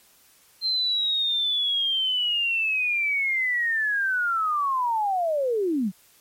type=linear sweep; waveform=sine; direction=down; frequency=4155 to 171.6 Hz; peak=-21 dBFS; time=0.61-5.92 s; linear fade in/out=50 ms; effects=white hiss -57 dBFS RMS until 6.2 s + MP3 64 kbps